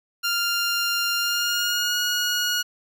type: tone with pitch glide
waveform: 15% pulse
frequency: 1396.9 to 1447 Hz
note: F6 to F#6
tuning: 0 to -39 cents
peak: -15 dBFS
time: 0.23-2.63 s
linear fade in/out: 20 ms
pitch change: +61 cents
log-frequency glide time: 1.16-1.98 s
effects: none